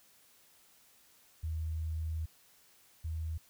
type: tone pair in turn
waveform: sine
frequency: 79.7 / 80.1 Hz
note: D#2 / E2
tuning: +42 / -49 cents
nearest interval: unison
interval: 9 cents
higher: second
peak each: -33 / -34 dBFS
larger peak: first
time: 1.43-2.26 / 3.04-3.38 s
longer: first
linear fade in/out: 10 ms
effects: white hiss -64 dBFS RMS until 3.49 s